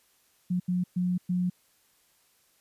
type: tone bursts at uneven times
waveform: sine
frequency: 179.8 Hz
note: F#3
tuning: 49 cents flat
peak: -24 dBFS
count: 4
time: 0.5-0.6 / 0.68-0.84 / 0.96-1.18 / 1.29-1.5 s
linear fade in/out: 10 ms
effects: white hiss -66 dBFS RMS until 2.6 s + resampled to 32000 Hz